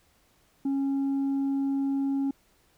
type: tone with tanh clipping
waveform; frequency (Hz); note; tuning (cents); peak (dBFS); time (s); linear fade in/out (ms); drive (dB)
triangle; 274.6; C#4; -16; -25; 0.65-2.31; 5; 7
effects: pink hiss -65 dBFS RMS until 2.77 s